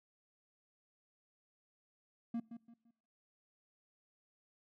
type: tone with echo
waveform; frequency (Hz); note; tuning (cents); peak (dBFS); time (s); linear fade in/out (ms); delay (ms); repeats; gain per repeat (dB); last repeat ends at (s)
triangle; 232.5; A#3; -4; -33; 2.34-2.4; 5; 170; 3; -10; 2.91
effects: noise-tail reverb RT60 0.8 s tail -25 dB re dry